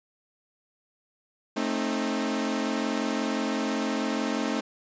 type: chord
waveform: sawtooth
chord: A diminished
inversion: none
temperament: equal with one note detuned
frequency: 220 / 265.9 / 311.1 Hz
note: A3 / C4 / Eb4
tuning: 0 / +28 / 0 cents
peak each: -26 / -26 / -28 dBFS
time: 1.56-4.61 s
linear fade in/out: 10 ms
effects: resampled to 16000 Hz